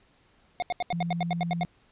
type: tone bursts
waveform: square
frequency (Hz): 719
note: F#5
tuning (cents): -50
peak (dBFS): -26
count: 11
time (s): 0.6-1.633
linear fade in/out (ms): 0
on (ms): 23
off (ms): 78
type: tone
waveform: sine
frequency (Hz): 170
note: F3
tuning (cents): -46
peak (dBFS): -28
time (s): 0.93-1.65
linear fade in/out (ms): 0
effects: pink hiss -63 dBFS RMS until 1.91 s + resampled to 8000 Hz